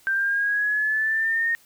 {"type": "linear sweep", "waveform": "sine", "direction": "up", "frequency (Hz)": [1565, 1851], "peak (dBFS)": -20, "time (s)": [0.07, 1.55], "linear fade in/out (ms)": 0, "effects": ["white hiss -56 dBFS RMS until 1.65 s"]}